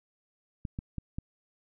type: clicks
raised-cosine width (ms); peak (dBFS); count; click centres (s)
5; -22; 4; 0.652 / 0.789 / 0.983 / 1.185
effects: none